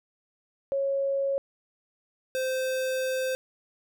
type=tone pair in turn; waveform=sine / square; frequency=550 / 519.1 Hz; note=C#5 / C5; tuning=-14 / -14 cents; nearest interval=minor second; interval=100 cents; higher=first; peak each=-24 / -27 dBFS; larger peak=first; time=0.72-1.38 / 2.35-3.35 s; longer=second; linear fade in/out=0 ms; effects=none